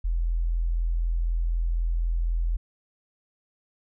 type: tone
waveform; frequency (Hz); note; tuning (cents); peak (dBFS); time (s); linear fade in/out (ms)
sine; 42; E1; +33; -22; 0.04-2.57; 10
effects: none